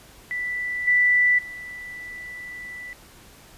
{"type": "tone with level steps", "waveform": "sine", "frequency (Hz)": 1975.5, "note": "B6", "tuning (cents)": 0, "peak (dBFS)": [-25, -15, -34], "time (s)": [0.31, 2.93], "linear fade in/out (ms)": 0, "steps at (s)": [0.87, 1.38], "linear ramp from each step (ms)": 10, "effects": ["pink hiss -49 dBFS RMS until 3.57 s", "resampled to 32000 Hz"]}